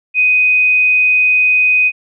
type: tone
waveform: sine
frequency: 2500 Hz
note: D#7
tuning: 8 cents sharp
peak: -8 dBFS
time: 0.14-1.92 s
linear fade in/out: 50 ms
effects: none

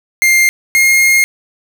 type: tone pair in turn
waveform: 45% pulse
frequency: 2110 / 2136 Hz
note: C7 / C7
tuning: +14 / +35 cents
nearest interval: unison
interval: 21 cents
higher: second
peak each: -7 dBFS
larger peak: neither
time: 0.22-0.49 / 0.75-1.24 s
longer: second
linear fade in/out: 0 ms
effects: none

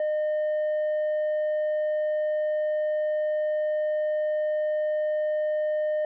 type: tone with tanh clipping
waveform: sine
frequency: 610 Hz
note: D#5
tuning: 34 cents flat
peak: -24 dBFS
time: 0-6.05 s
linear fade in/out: 2 ms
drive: 3 dB
effects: none

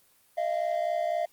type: tone pair together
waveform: triangle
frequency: 622.3 / 686.2 Hz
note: D#5 / F5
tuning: 0 / -31 cents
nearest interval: major second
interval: 169 cents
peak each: -28 / -26 dBFS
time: 0.37-1.26 s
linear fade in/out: 10 ms
effects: white hiss -63 dBFS RMS until 1.32 s + Opus 24 kbps

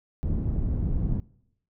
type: low-pass noise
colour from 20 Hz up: pink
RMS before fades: -26 dBFS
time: 0.23-1.2 s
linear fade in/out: 0 ms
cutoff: 190 Hz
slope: 12 dB/octave
effects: noise-tail reverb RT60 0.8 s tail -23 dB re dry

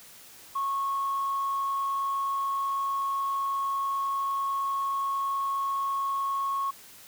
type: tone with frequency modulation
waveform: sine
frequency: 1098 Hz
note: C#6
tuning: 17 cents flat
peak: -25 dBFS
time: 0.55-6.71 s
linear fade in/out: 10 ms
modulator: 49.3 Hz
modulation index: 0.21
effects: tanh soft clip ceiling -22 dBFS + white hiss -50 dBFS RMS until 7.07 s

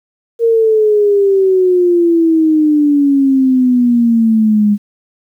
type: exponential sweep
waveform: sine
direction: down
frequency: 466.1 to 204.1 Hz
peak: -7 dBFS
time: 0.39-4.78 s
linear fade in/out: 50 ms
effects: 8-bit

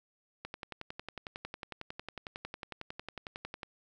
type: click train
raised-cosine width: 0.3 ms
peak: -24 dBFS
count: 36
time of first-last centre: 0.45-3.632 s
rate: 11 Hz
effects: none

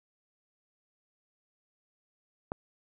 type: click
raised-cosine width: 1 ms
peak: -19 dBFS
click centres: 2.519 s
effects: none

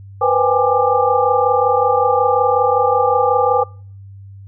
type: tone cluster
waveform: sine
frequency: 485.6 / 511 / 795 / 834 / 1189 Hz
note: B4 / C5 / G5 / G#5 / D6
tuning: -29 / -41 / +24 / +7 / +21 cents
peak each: -18 dBFS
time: 0.21-3.64 s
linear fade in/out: 10 ms
effects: noise-tail reverb RT60 0.5 s tail -26 dB re dry + added 98 Hz sine -34 dBFS peak until 4.47 s

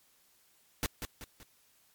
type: noise with echo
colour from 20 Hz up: pink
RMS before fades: -31 dBFS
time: 0.83-0.86 s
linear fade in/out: 0 ms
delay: 190 ms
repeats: 3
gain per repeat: -7 dB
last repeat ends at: 1.43 s
effects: white hiss -67 dBFS RMS until 1.94 s + MP3 96 kbps

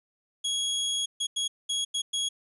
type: tone bursts at uneven times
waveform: sawtooth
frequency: 3322 Hz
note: G#7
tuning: in tune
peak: -23 dBFS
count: 6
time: 0.44-1.06 / 1.2-1.27 / 1.36-1.48 / 1.69-1.85 / 1.94-2.02 / 2.13-2.29 s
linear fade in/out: 10 ms
effects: resampled to 24000 Hz

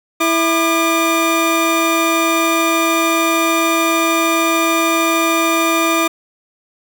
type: tone pair together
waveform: 25% pulse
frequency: 329.6 / 1204.1 Hz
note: E4 / D6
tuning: 0 / +43 cents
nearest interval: octave + minor seventh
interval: 2243 cents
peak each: -12 dBFS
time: 0.2-6.08 s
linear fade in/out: 10 ms
effects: none

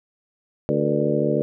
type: harmonic tone with a mistuned harmonic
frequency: 73.7 Hz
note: D2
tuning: 7 cents sharp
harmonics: 2 / 3 / 4 / 5 / 6 / 7 / 8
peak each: -26 / -26 / -26 / -26 / -26 / -26 / -26 dBFS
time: 0.69-1.42 s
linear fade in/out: 0 ms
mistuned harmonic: 7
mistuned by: -87 cents
effects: none

